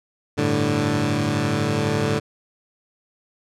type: chord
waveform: 15% pulse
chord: G suspended second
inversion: none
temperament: equal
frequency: 98 / 110 / 146.83 Hz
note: G2 / A2 / D3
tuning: 0 / 0 / 0 cents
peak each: -21 / -17 / -16 dBFS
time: 0.37-2.2 s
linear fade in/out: 20 ms
effects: low-pass 8000 Hz 12 dB/octave